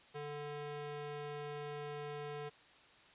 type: tone with high-pass filter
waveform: square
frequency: 146.83 Hz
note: D3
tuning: in tune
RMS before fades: -44 dBFS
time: 0.14-2.5 s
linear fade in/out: 20 ms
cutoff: 300 Hz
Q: 1.8
effects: white hiss -62 dBFS RMS until 3.14 s + resampled to 8000 Hz